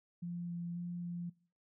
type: tone with pitch steps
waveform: sine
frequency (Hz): 173.6 / 172.1 / 174.6 / 173.5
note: F3 / F3 / F3 / F3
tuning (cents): -10 / -25 / 0 / -11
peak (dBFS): -38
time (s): 0.22-1.3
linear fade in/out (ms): 10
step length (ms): 270
effects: noise-tail reverb RT60 0.5 s tail -24 dB re dry